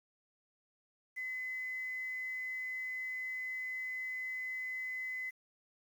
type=tone with quantisation; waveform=sine; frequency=2026 Hz; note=B6; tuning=44 cents sharp; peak=-37 dBFS; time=1.16-5.31 s; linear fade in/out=20 ms; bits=10; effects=none